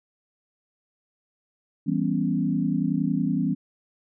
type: chord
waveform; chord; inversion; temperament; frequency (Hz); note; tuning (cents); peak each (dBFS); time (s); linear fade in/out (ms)
sine; C# half-diminished seventh; first; equal; 164.81 / 196 / 246.9 / 277.2; E3 / G3 / B3 / C#4; 0 / 0 / 0 / 0; -27; 1.86-3.55; 20
effects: none